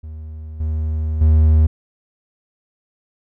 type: tone with level steps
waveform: triangle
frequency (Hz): 78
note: D#2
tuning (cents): +5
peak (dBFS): -27 / -16 / -7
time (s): 0.03-1.67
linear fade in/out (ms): 10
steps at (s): 0.6 / 1.21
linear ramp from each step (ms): 5
effects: none